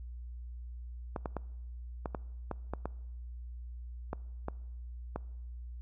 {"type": "clicks", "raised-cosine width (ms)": 1, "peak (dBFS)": -21, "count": 11, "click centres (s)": [1.162, 1.258, 1.367, 2.058, 2.148, 2.513, 2.736, 2.856, 4.131, 4.484, 5.16], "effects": ["noise-tail reverb RT60 1.0 s tail -23 dB re dry", "added 60 Hz sine -41 dBFS peak until 5.81 s"]}